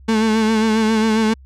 35% pulse tone with vibrato, 220 Hz, A3, in tune, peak -12 dBFS, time 0.08-1.34 s, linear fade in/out 10 ms, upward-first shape sine, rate 7.4 Hz, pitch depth 39 cents each way, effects added 66 Hz sine -40 dBFS peak until 1.45 s + low-pass 7000 Hz 12 dB/octave

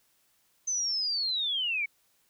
sine linear sweep, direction down, 6210 to 2217 Hz, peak -27 dBFS, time 0.67-1.86 s, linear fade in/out 10 ms, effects white hiss -69 dBFS RMS until 2.29 s

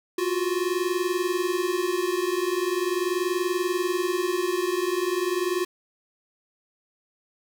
square tone pair together, 349.6 / 370 Hz, F4 / F#4, +2 / 0 cents, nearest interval minor second, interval 98 cents, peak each -27 dBFS, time 0.18-5.65 s, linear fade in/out 5 ms, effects none

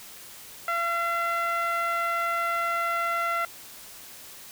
10% pulse tone with low-pass filter, 681 Hz, F5, 44 cents flat, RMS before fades -27 dBFS, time 0.68-3.45 s, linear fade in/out 2 ms, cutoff 1600 Hz, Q 2.6, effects white hiss -45 dBFS RMS until 4.51 s

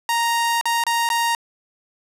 sawtooth tone with dropouts, 932.3 Hz, A#5, in tune, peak -14 dBFS, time 0.09-1.35 s, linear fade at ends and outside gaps 1 ms, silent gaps 0.612-0.655 / 0.838-0.866 / 1.09-1.101 s, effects resampled to 32000 Hz + 8-bit

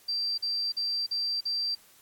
sine tone bursts, 4699 Hz, D8, in tune, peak -27 dBFS, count 5, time 0.08-1.752 s, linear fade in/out 10 ms, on 300 ms, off 43 ms, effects white hiss -58 dBFS RMS until 2.01 s + AAC 64 kbps

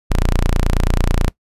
sawtooth tone, 29.23 Hz, A#0, 6 cents sharp, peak -9 dBFS, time 0.1-1.29 s, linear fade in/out 10 ms, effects noise-tail reverb RT60 0.1 s tail -21 dB re dry + resampled to 32000 Hz

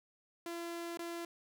sawtooth tone with dropouts, 340 Hz, F4, 46 cents flat, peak -36 dBFS, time 0.46-1.25 s, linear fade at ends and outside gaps 2 ms, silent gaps 0.973-0.991 s, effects none

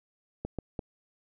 clicks, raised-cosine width 2 ms, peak -20 dBFS, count 3, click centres 0.45 / 0.587 / 0.792 s, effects none

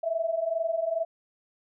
sine tone pair together, 642.7 / 665 Hz, E5 / E5, -44 / +15 cents, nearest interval minor second, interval 59 cents, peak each -30 / -27 dBFS, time 0.03-1.05 s, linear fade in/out 10 ms, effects none

